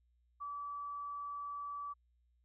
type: tone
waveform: sine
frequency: 1152 Hz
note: D6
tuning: 34 cents flat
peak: -40 dBFS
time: 0.4-1.94 s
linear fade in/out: 20 ms
effects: added 60 Hz sine -70 dBFS peak until 2.44 s